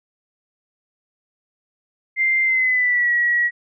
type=tone with pitch glide; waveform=sine; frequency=2092 to 1918.4 Hz; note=C7 to A#6; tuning=-1 to +49 cents; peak=-15 dBFS; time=2.16-3.51 s; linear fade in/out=50 ms; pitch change=-150 cents; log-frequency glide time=2.43-3.12 s; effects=none